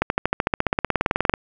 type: accelerating click train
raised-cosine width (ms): 0.5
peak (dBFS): -3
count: 23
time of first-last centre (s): 0.02-1.339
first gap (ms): 81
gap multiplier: 0.97
effects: none